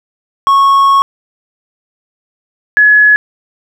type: tone pair in turn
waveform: triangle / sine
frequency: 1101 / 1694.9 Hz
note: C#6 / G#6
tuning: -12 / +35 cents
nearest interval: perfect fifth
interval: 747 cents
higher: second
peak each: -3 dBFS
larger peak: neither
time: 0.47-1.02 / 2.77-3.16 s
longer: first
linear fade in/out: 0 ms
effects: none